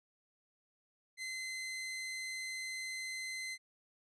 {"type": "tone", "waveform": "sawtooth", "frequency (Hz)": 2058, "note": "C7", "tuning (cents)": -29, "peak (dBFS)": -36, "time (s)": [1.17, 3.58], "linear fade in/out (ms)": 50, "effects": ["resampled to 22050 Hz"]}